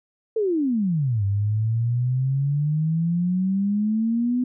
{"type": "exponential two-way sweep", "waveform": "sine", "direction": "down then up", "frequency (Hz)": [457.7, 98, 252.4], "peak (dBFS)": -19, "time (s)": [0.36, 4.44], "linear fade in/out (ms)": 5, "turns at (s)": 1.24, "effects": []}